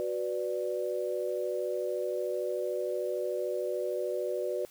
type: chord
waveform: sine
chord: B minor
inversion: second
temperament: equal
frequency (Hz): 370 / 493.9 / 587.3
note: F#4 / B4 / D5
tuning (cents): 0 / 0 / 0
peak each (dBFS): -34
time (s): 0-4.65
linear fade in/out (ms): 0
effects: white hiss -57 dBFS RMS until 4.7 s